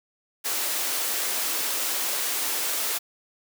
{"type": "high-pass noise", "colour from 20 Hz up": "white", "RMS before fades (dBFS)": -27, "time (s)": [0.44, 2.99], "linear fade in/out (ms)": 20, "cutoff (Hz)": 290, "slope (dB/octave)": 24, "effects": []}